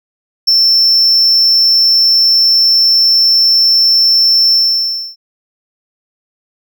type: tone with ADSR envelope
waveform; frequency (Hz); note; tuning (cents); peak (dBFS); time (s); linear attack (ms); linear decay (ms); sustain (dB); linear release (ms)
triangle; 5370; E8; +31; -3; 0.47-5.16; 14; 13; -2; 630
effects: none